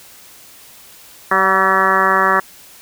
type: harmonic tone with a mistuned harmonic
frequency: 191.1 Hz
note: G3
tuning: 44 cents flat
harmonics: 1 / 2 / 3 / 4 / 5 / 6 / 7 / 8 / 9 / 10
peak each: -27 / -22 / -23 / -23 / -20 / -16 / -18 / -24 / -18 / -23 dBFS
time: 1.31-2.4 s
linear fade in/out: 5 ms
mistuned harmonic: 4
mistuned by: -29 cents
effects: white hiss -42 dBFS RMS until 2.81 s